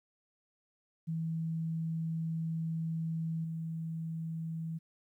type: tone with level steps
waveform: sine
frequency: 162.6 Hz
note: E3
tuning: 23 cents flat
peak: -32 / -35 dBFS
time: 1.07-4.79 s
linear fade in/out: 20 ms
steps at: 3.44 s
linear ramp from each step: 5 ms
effects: 12-bit